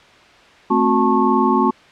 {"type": "tone cluster", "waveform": "sine", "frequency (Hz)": [221, 263.2, 364.3, 879, 1092], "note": ["A3", "C4", "F#4", "A5", "C#6"], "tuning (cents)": [8, 10, -27, -2, -26], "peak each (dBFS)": -19, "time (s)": [0.7, 1.71], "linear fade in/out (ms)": 10, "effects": ["white hiss -46 dBFS RMS until 1.91 s", "low-pass 3000 Hz 12 dB/octave"]}